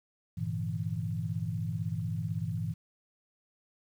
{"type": "chord", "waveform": "sine", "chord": "E half-diminished seventh", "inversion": "first", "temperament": "equal with one note detuned", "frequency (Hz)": [100.58, 116.54, 146.83, 164.81], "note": ["G2", "Bb2", "D3", "E3"], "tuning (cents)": [45, 0, 0, 0], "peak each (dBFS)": [-36, -36, -40, -35], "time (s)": [0.37, 2.74], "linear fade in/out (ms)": 10, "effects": ["10-bit"]}